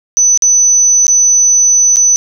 sine tone with dropouts, 6000 Hz, F#8, 23 cents sharp, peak -5 dBFS, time 0.17-2.16 s, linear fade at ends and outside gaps 0 ms, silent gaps 0.375-0.422 / 1.068-1.08 / 1.96-1.968 s, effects none

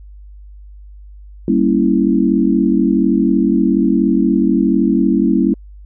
sine chord, G diminished seventh, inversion none, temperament equal, 196 / 233.1 / 277.2 / 329.6 Hz, G3 / Bb3 / Db4 / Fb4, 0 / 0 / 0 / 0 cents, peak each -16 dBFS, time 1.48-5.54 s, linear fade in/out 2 ms, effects added 50 Hz sine -34 dBFS peak until 5.85 s

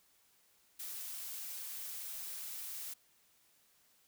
blue noise, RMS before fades -44 dBFS, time 0.79-2.94 s, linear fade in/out 10 ms, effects white hiss -70 dBFS RMS until 4.07 s

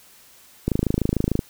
click train, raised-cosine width 3 ms, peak -7 dBFS, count 20, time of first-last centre 0.68-1.392 s, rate 26.7 Hz, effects white hiss -51 dBFS RMS until 1.49 s

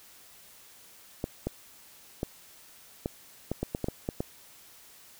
clicks, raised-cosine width 2 ms, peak -16 dBFS, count 11, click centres 1.241 / 1.47 / 2.231 / 3.059 / 3.516 / 3.63 / 3.749 / 3.843 / 3.885 / 4.089 / 4.205 s, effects white hiss -54 dBFS RMS until 5.19 s

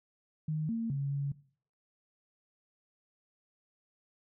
sine tone with pitch steps, 154.8 / 228 / 139.6 / 140.8 Hz, D#3 / A#3 / C#3 / C#3, -9 / -38 / +13 / +27 cents, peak -30 dBFS, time 0.48-1.32 s, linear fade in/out 5 ms, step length 210 ms, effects noise-tail reverb RT60 0.5 s tail -19 dB re dry

